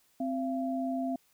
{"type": "tone pair together", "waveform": "sine", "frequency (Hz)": [261.6, 681.6], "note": ["C4", "F5"], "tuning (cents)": [0, -42], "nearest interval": "octave + perfect fourth", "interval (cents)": 1658, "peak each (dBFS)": [-31, -34], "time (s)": [0.2, 1.16], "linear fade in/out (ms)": 5, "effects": ["white hiss -68 dBFS RMS until 1.33 s"]}